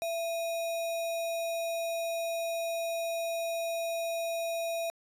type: tone with sample-and-hold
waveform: sine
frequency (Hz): 668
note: E5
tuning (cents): +23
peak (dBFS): -30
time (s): 0.02-4.9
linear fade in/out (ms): 0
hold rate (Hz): 3150
effects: resampled to 32000 Hz